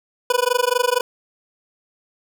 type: tone with amplitude modulation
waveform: 25% pulse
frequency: 493.9 Hz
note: B4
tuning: in tune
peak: -9 dBFS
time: 0.3-1.01 s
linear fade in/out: 2 ms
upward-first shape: sine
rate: 24.2 Hz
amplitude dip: 100%
effects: none